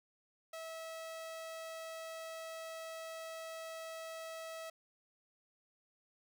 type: tone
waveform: sawtooth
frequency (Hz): 649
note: E5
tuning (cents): -27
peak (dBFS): -40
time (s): 0.53-4.7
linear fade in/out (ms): 5
effects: none